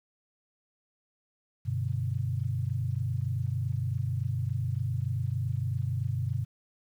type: chord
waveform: sine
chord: G major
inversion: none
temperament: equal with one note detuned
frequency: 96.26 / 123.47 / 146.83 Hz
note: G2 / B2 / D3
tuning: -31 / 0 / 0 cents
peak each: -32 / -30 / -36 dBFS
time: 1.65-6.45 s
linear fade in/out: 20 ms
effects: 10-bit